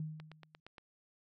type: tone with exponential decay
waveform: sine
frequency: 155.56 Hz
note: D#3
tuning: in tune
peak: -35 dBFS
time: 0-0.6 s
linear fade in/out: 2 ms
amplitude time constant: 130 ms
type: click train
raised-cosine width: 0.3 ms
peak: -35 dBFS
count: 6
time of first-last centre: 0.2-0.782 s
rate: 8.59 Hz
effects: none